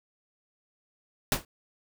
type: noise with exponential decay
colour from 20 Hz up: pink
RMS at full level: -20 dBFS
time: 1.32-1.45 s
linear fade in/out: 1 ms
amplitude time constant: 27 ms
effects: none